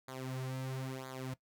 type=tone with flanger; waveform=sawtooth; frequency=130.81 Hz; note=C3; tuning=in tune; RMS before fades=-41 dBFS; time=0.08-1.34 s; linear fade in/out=5 ms; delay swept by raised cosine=0.36 to 4.96 ms; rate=1 Hz; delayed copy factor=-0.8; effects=noise-tail reverb RT60 0.1 s tail -18 dB re dry